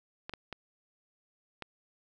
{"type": "clicks", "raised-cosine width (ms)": 0.3, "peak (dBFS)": -23, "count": 4, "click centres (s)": [0.295, 0.337, 0.527, 1.623], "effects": []}